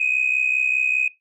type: tone pair together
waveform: sine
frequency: 2483 / 2548 Hz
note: D#7 / D#7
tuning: -4 / +41 cents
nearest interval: unison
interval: 45 cents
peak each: -20 dBFS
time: 0-1.08 s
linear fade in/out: 5 ms
effects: noise-tail reverb RT60 0.2 s tail -19 dB re dry + tanh soft clip ceiling -11 dBFS